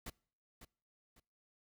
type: noise with echo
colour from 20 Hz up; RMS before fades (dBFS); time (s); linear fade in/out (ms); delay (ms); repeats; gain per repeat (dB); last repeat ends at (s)
pink; -45; 0.06-0.1; 5; 550; 2; -10; 1.2
effects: noise-tail reverb RT60 0.5 s tail -25 dB re dry